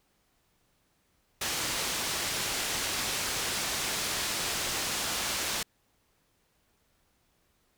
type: low-pass noise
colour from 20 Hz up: white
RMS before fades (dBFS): -32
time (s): 1.41-5.63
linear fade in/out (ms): 5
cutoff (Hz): 7300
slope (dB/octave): 12
effects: pink hiss -71 dBFS RMS until 7.77 s